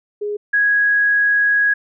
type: tone pair in turn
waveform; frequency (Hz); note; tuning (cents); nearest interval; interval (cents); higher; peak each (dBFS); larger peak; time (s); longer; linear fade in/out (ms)
sine; 414.8 / 1659.2; G#4 / G#6; -2 / -2; 2 octaves; 2400; second; -20 / -12; second; 0.21-0.37 / 0.53-1.74; second; 10
effects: none